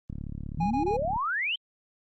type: click train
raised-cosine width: 5 ms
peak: -24 dBFS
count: 39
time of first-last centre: 0.1-1.161 s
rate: 35.8 Hz
type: exponential sweep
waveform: sine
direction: up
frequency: 150 to 3173 Hz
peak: -26 dBFS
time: 0.58-1.56 s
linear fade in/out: 10 ms
type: tone bursts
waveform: triangle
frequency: 823 Hz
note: G#5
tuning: 16 cents flat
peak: -25 dBFS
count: 3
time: 0.6-0.97 s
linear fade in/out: 10 ms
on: 110 ms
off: 20 ms
effects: Opus 24 kbps